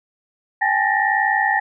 sine tone cluster, 788 / 849 / 1784 / 1884 Hz, G5 / G#5 / A6 / A#6, +9 / +38 / +23 / +18 cents, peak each -21 dBFS, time 0.61-1.6 s, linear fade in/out 10 ms, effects none

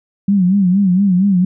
sine tone with vibrato, 190 Hz, F#3, 46 cents sharp, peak -9 dBFS, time 0.28-1.45 s, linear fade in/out 5 ms, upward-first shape sine, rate 4.3 Hz, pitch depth 120 cents each way, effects none

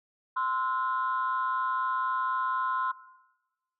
sine tone cluster, 1038 / 1314 / 1438 Hz, C6 / E6 / F#6, -14 / -6 / -50 cents, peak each -27 / -33 / -34 dBFS, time 0.36-2.92 s, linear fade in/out 10 ms, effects noise-tail reverb RT60 1.0 s tail -17 dB re dry + tanh soft clip ceiling -19 dBFS

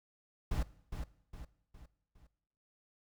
brown noise with echo, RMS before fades -33 dBFS, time 0.51-0.63 s, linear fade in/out 5 ms, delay 410 ms, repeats 4, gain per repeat -7 dB, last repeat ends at 2.27 s, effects noise-tail reverb RT60 0.8 s tail -19 dB re dry

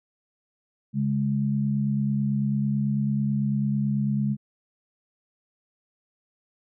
sine tone pair together, 138.62 / 207.7 Hz, C#3 / G#3, 0 / 0 cents, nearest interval perfect fifth, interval 700 cents, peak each -25 / -24 dBFS, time 0.93-4.37 s, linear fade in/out 50 ms, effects none

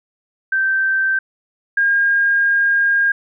sine tone pair in turn, 1558 / 1617.2 Hz, G6 / G#6, -11 / -46 cents, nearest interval minor second, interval 65 cents, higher second, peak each -14 / -12 dBFS, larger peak second, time 0.52-1.19 / 1.77-3.12 s, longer second, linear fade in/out 5 ms, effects none

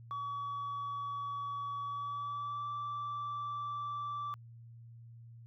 sine tone with pitch glide, 1135 to 1164.9 Hz, C#6 to D6, +41 to -14 cents, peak -34 dBFS, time 0.11-4.34 s, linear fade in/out 0 ms, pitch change +45 cents, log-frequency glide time 1.82-2.69 s, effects tanh soft clip ceiling -35 dBFS + added 116 Hz sine -50 dBFS peak until 5.46 s

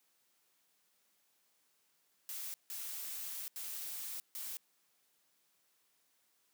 blue noise bursts at uneven times, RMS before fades -43 dBFS, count 4, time 2.29-2.54 / 2.7-3.48 / 3.56-4.2 / 4.35-4.57 s, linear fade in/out 0 ms, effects white hiss -75 dBFS RMS until 6.53 s + high-pass 150 Hz 12 dB/octave

